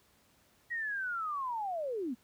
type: linear sweep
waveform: sine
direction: down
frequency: 1916 to 220 Hz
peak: -33 dBFS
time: 0.7-2.15 s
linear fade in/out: 20 ms
effects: pink hiss -67 dBFS RMS until 2.23 s + high-pass 60 Hz 12 dB/octave